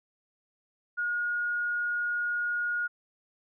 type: tone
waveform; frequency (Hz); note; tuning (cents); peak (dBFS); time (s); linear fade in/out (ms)
sine; 1437; F6; +49; -27; 0.97-2.88; 20
effects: none